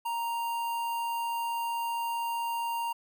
square tone with notch filter, 932.3 Hz, A#5, in tune, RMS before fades -32 dBFS, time 0.05-2.93 s, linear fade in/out 10 ms, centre 5600 Hz, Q 0.93, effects none

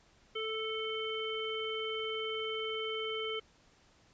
harmonic tone, 440 Hz, A4, in tune, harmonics 1 / 3 / 5 / 7, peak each -37 / -43 / -43 / -39 dBFS, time 0.35-3.4 s, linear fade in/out 10 ms, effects pink hiss -65 dBFS RMS until 4.13 s + resampled to 16000 Hz

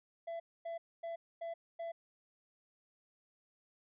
triangle tone bursts, 670 Hz, E5, 28 cents sharp, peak -37 dBFS, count 5, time 0.27-1.92 s, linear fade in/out 10 ms, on 130 ms, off 250 ms, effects resampled to 8000 Hz

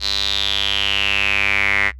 sawtooth tone with band-pass filter sweep, 100 Hz, G2, 35 cents sharp, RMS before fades -19 dBFS, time 0-1.92 s, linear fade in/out 50 ms, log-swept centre 4200 to 2000 Hz, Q 7.2, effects noise-tail reverb RT60 0.1 s tail -20 dB re dry + added 64 Hz sine -34 dBFS peak until 1.99 s

